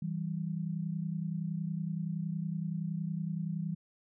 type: tone pair together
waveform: sine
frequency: 162.38 / 193.1 Hz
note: E3 / G3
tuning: -26 / -26 cents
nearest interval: minor third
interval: 300 cents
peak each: -34 / -37 dBFS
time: 0.02-3.75 s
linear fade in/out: 5 ms
effects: none